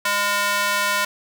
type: tone with high-pass filter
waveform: square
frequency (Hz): 203.6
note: G#3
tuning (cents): -34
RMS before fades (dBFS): -21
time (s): 0.05-1.05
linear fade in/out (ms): 5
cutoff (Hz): 1200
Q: 1.3
effects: none